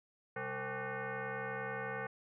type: tone with frequency modulation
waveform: sine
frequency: 523.3 Hz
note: C5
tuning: in tune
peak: -37 dBFS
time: 0.36-2.07 s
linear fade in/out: 5 ms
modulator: 326 Hz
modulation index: 4.4
effects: none